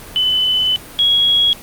sine tone pair in turn, 3014 / 3320 Hz, F#7 / G#7, +31 / -1 cents, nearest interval major second, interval 168 cents, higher second, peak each -12 / -10 dBFS, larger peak second, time 0.16-0.76 / 0.99-1.53 s, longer first, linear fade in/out 0 ms, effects pink hiss -35 dBFS RMS until 1.62 s + Opus 32 kbps

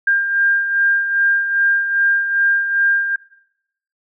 sine beating tone pair, 1600 / 1602.5 Hz, G6 / G6, +35 / +38 cents, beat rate 2.5 Hz, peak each -14 / -22 dBFS, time 0.07-3.16 s, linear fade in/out 5 ms, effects noise-tail reverb RT60 0.8 s tail -18 dB re dry

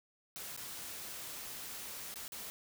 white noise with dropouts, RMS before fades -45 dBFS, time 0.36-2.5 s, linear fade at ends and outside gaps 0 ms, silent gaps 0.564-0.575 / 2.141-2.158 / 2.279-2.321 s, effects none

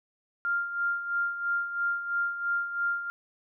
sine tone with tremolo, 1396.9 Hz, F6, in tune, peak -24 dBFS, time 0.45-3.1 s, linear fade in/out 0 ms, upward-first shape sine, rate 3 Hz, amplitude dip 65%, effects none

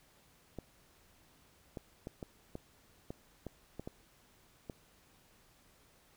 clicks, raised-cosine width 2 ms, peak -28 dBFS, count 10, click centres 0.587 / 1.772 / 2.071 / 2.228 / 2.554 / 3.105 / 3.467 / 3.796 / 3.875 / 4.698 s, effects pink hiss -66 dBFS RMS until 6.16 s

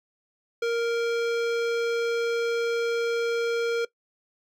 sine tone with hard clipping, 466.2 Hz, A#4, in tune, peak -25 dBFS, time 0.62-3.85 s, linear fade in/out 5 ms, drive 17 dB, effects noise-tail reverb RT60 0.1 s tail -20 dB re dry

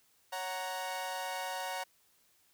sawtooth chord, F# major, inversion second, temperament equal, 554.4 / 740 / 932.3 Hz, C#5 / F#5 / A#5, 0 / 0 / 0 cents, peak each -39 / -36 / -36 dBFS, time 0.32-1.84 s, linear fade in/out 10 ms, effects white hiss -69 dBFS RMS until 2.53 s

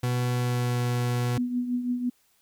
40% pulse tone with pitch glide, 123.47 to 122.12 Hz, B2 to B2, 0 to -19 cents, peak -23 dBFS, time 0.03-1.38 s, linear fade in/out 5 ms, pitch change -19 cents, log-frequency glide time 0.28-0.81 s
sine tone with tremolo, 246 Hz, B3, 7 cents flat, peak -22 dBFS, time 1.37-2.1 s, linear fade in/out 10 ms, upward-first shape triangle, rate 6 Hz, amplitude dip 65%
effects white hiss -66 dBFS RMS until 2.41 s

